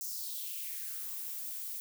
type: noise with high-pass filter sweep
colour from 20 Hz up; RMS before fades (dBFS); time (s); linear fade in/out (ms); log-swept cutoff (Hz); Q
violet; -40; 0.01-1.8; 0; 6200 to 350; 3.3
effects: none